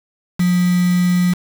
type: tone with quantisation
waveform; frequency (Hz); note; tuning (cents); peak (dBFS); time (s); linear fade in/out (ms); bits
sine; 178.4; F3; +37; -12; 0.39-1.34; 10; 4
effects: none